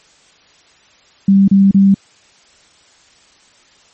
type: tone bursts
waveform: sine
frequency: 196 Hz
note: G3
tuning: in tune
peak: -5 dBFS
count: 3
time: 1.28-1.944 s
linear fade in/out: 5 ms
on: 200 ms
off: 32 ms
effects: white hiss -49 dBFS RMS until 3.93 s + MP3 32 kbps

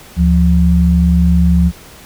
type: tone pair together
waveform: sine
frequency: 73.41 / 174.61 Hz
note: D2 / F3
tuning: 0 / 0 cents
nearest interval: octave + minor third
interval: 1500 cents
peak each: -10 dBFS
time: 0.16-1.72 s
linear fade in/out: 50 ms
effects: pink hiss -38 dBFS RMS until 2.05 s

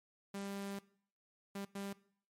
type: tone bursts at uneven times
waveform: sawtooth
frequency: 198.5 Hz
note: G3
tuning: 22 cents sharp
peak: -37 dBFS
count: 3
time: 0.34-0.79 / 1.55-1.65 / 1.75-1.93 s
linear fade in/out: 5 ms
effects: noise-tail reverb RT60 0.6 s tail -21 dB re dry + MP3 64 kbps

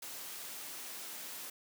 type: high-pass noise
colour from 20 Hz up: white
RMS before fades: -45 dBFS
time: 0.02-1.5 s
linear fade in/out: 5 ms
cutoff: 190 Hz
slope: 12 dB/octave
effects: none

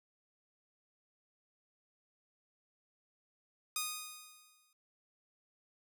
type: tone with exponential decay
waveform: 5% pulse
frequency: 1238 Hz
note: D#6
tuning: 9 cents flat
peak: -21 dBFS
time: 3.76-4.73 s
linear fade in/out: 2 ms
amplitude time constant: 210 ms
effects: none

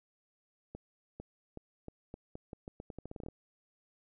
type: accelerating click train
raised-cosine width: 2 ms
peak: -30 dBFS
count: 18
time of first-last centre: 0.75-3.286 s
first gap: 450 ms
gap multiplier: 0.83
effects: none

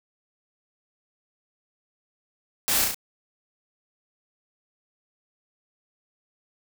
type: noise with echo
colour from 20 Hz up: white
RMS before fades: -24 dBFS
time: 2.68-2.84 s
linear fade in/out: 0 ms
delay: 35 ms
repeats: 3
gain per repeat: -3 dB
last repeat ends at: 2.945 s
effects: none

